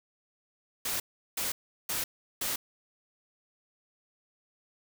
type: noise bursts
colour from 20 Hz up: white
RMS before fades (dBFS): -32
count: 4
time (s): 0.85-2.56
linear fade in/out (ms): 5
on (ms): 150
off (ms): 370
effects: none